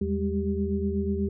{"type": "tone cluster", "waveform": "sine", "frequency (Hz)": [81.2, 197.5, 205.7, 392.6], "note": ["E2", "G3", "G#3", "G4"], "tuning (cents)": [-26, 13, -16, 3], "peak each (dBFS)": -30, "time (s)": [0.01, 1.29], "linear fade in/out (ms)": 5, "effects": []}